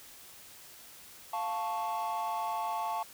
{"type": "chord", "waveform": "triangle", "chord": "F augmented", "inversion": "none", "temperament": "equal", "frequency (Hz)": [698.5, 880, 1108.7], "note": ["F5", "A5", "C#6"], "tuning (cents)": [0, 0, 0], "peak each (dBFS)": [-34, -31, -35], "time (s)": [1.33, 3.03], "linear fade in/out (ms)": 5, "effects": ["tanh soft clip ceiling -25 dBFS", "white hiss -52 dBFS RMS until 3.13 s"]}